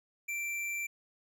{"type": "tone with hard clipping", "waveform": "sine", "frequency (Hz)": 2349, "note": "D7", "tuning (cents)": 0, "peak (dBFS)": -35, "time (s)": [0.28, 0.87], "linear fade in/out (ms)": 10, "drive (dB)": 13, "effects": []}